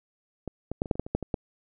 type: clicks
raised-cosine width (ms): 2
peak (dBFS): -20 / -18 / -12 / -24 / -9 / -26 / -13 / -24 / -11 / -19 / -13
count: 11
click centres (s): 0.477 / 0.716 / 0.819 / 0.858 / 0.912 / 0.955 / 0.996 / 1.065 / 1.15 / 1.227 / 1.342
effects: none